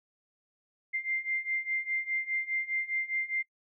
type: beating tone pair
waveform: sine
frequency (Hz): 2093 / 2097.9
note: C7 / C7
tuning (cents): 0 / +4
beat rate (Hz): 4.9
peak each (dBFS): -34 / -32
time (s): 0.93-3.43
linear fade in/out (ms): 20
effects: noise-tail reverb RT60 0.1 s tail -23 dB re dry